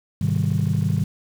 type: chord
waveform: sine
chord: Ab major seventh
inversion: none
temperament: just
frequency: 103.83 / 129.78 / 155.74 / 194.67 Hz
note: Ab2 / C3 / Eb3 / G3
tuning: 0 / -14 / +2 / -12 cents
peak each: -22 / -24 / -21 / -25 dBFS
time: 0.21-1.04 s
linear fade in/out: 5 ms
effects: tanh soft clip ceiling -12 dBFS + 7-bit